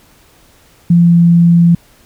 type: tone with pitch glide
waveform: sine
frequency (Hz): 171.7 to 170.61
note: F3 to F3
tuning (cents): -29 to -40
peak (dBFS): -4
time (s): 0.9-1.75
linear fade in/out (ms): 5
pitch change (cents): -11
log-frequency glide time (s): 1-1.16
effects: pink hiss -47 dBFS RMS until 2.05 s